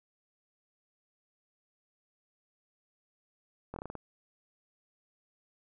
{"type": "slowing click train", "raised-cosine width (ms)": 1, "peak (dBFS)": -26, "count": 7, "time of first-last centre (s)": [3.74, 3.953], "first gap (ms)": 22, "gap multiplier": 1.19, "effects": []}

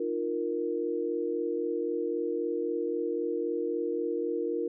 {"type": "chord", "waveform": "sine", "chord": "Eb suspended second", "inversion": "none", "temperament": "equal with one note detuned", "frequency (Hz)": [305.4, 349.2, 466.2], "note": ["Eb4", "F4", "Bb4"], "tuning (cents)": [-32, 0, 0], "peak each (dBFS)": [-35, -32, -31], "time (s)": [0, 4.68], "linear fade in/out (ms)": 5, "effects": []}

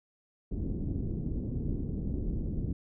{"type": "low-pass noise", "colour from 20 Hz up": "pink", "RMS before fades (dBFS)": -33, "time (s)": [0.51, 2.73], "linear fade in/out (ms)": 5, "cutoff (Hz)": 330, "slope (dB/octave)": 24, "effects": []}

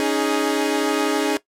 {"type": "chord", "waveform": "sawtooth", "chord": "C# suspended second", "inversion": "none", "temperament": "equal with one note detuned", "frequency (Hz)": [279.3, 311.1, 415.3], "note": ["C#4", "D#4", "G#4"], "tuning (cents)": [13, 0, 0], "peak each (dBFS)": -19, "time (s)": [0, 1.37], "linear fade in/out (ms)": 0, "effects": ["noise-tail reverb RT60 0.1 s tail -17 dB re dry", "low-pass 12000 Hz 12 dB/octave"]}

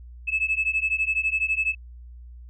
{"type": "beating tone pair", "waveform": "sine", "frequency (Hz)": [2598, 2610], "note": ["E7", "E7"], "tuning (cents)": [-26, -18], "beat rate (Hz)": 12, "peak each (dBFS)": -24, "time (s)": [0.27, 1.75], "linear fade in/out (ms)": 20, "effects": ["tanh soft clip ceiling -14 dBFS", "added 60 Hz sine -40 dBFS peak until 2.49 s"]}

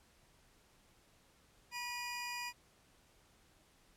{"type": "tone pair together", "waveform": "25% pulse", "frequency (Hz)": [968.6, 2450], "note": ["B5", "D#7"], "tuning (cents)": [-34, -27], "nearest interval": "octave + major third", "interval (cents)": 1607, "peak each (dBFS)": [-39, -39], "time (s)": [1.71, 2.53], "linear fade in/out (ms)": 50, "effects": ["pink hiss -68 dBFS RMS until 3.96 s", "low-pass 12000 Hz 12 dB/octave"]}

